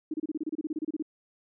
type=tone bursts; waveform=sine; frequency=311.1 Hz; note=D#4; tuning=in tune; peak=-28 dBFS; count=16; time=0.11-1.025 s; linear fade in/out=5 ms; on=30 ms; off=29 ms; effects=none